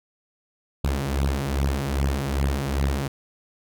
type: beating tone pair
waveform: sawtooth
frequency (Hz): 67.7 / 70.2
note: C#2 / C#2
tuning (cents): -40 / +22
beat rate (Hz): 2.5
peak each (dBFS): -21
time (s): 0.84-3.08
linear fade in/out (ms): 5
effects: none